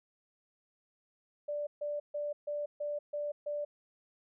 sine tone bursts, 587.3 Hz, D5, in tune, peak -33 dBFS, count 7, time 1.48-3.65 s, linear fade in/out 10 ms, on 190 ms, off 140 ms, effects none

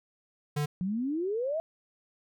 square tone, 147.6 Hz, D3, 9 cents sharp, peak -28 dBFS, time 0.56-0.66 s, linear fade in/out 10 ms
sine exponential sweep, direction up, 175.7 to 669 Hz, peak -28 dBFS, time 0.81-1.6 s, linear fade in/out 0 ms
effects none

